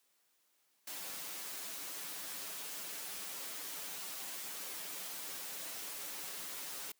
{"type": "noise with comb filter", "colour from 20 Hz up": "white", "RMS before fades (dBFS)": -44, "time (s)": [0.87, 6.92], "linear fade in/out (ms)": 5, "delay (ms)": 8.4, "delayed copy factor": -0.7, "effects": ["white hiss -75 dBFS RMS until 6.99 s", "high-pass 200 Hz 12 dB/octave"]}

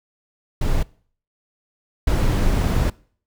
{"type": "noise bursts at uneven times", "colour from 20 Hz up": "brown", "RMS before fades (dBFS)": -18, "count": 2, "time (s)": [[0.61, 0.83], [2.07, 2.9]], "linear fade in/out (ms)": 5, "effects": ["noise-tail reverb RT60 0.5 s tail -23 dB re dry"]}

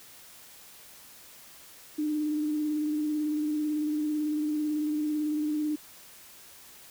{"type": "tone with vibrato", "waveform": "sine", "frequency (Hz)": 302.1, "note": "D4", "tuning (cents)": 49, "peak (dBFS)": -26, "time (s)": [1.98, 5.76], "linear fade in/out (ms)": 10, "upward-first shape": "square", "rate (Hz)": 18, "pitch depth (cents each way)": 19, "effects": ["white hiss -51 dBFS RMS until 6.9 s"]}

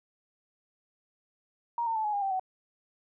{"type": "tone with pitch steps", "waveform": "sine", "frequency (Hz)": [941, 906.3, 872.9, 840.8, 809.8, 779.9, 751.2], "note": ["A#5", "A#5", "A5", "G#5", "G#5", "G5", "F#5"], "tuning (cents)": [16, -49, -14, 21, -44, -9, 26], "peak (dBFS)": -27, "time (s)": [1.78, 2.396], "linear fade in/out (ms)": 2, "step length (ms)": 88, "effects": []}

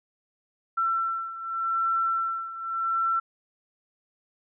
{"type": "beating tone pair", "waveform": "sine", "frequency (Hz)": [1345, 1345.85], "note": ["E6", "E6"], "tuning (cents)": [34, 36], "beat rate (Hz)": 0.85, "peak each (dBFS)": [-26, -30], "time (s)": [0.77, 3.2], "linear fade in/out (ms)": 10, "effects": []}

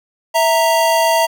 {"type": "tone pair together", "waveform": "square", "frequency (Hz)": [656, 927.7], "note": ["E5", "A#5"], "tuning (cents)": [-9, -9], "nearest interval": "tritone", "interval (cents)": 600, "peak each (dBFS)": -15, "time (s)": [0.34, 1.27], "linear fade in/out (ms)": 20, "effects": []}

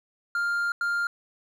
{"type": "tone bursts at uneven times", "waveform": "triangle", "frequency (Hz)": 1400, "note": "F6", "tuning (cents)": 4, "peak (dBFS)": -22, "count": 2, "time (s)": [[0.35, 0.72], [0.81, 1.07]], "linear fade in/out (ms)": 2, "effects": []}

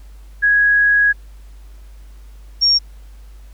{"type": "tone pair in turn", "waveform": "sine", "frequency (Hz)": [1661.2, 5546], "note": ["G#6", "F8"], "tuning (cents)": [0, -13], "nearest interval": "octave + major sixth", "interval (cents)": 2087, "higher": "second", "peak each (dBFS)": -10, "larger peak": "neither", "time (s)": [[0.42, 1.13], [2.61, 2.79]], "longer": "first", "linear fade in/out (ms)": 20, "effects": ["added 50 Hz sine -36 dBFS peak until 3.53 s", "pink hiss -54 dBFS RMS until 3.53 s"]}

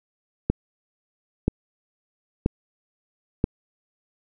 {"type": "click train", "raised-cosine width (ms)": 3, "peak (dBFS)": -6, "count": 4, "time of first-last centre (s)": [0.5, 3.441], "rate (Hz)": 1.02, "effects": []}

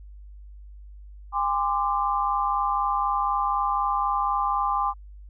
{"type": "tone cluster", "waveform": "sine", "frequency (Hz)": [810, 1037, 1181], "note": ["G#5", "C6", "D6"], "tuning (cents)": [-43, -16, 9], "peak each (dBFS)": -26, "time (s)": [1.32, 4.94], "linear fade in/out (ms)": 50, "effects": ["added 50 Hz sine -41 dBFS peak until 5.29 s"]}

